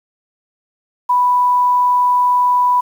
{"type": "tone", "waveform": "sine", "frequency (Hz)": 987.8, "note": "B5", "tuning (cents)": 0, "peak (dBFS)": -10, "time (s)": [1.09, 2.81], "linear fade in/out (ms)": 10, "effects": ["7-bit"]}